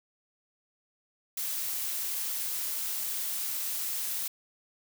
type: noise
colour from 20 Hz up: blue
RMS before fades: -33 dBFS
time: 1.37-4.28 s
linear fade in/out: 5 ms
effects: none